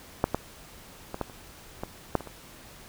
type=clicks; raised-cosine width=1 ms; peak=-7 / -11 / -19 / -14 / -30 / -18 / -8 / -24 / -26 dBFS; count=9; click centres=0.241 / 0.346 / 1.144 / 1.213 / 1.298 / 1.835 / 2.153 / 2.207 / 2.273 s; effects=pink hiss -49 dBFS RMS until 2.88 s